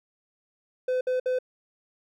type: tone bursts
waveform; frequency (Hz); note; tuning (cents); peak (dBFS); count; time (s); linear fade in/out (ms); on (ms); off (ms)
triangle; 508; B4; +49; -21; 3; 0.88-1.388; 5; 130; 59
effects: none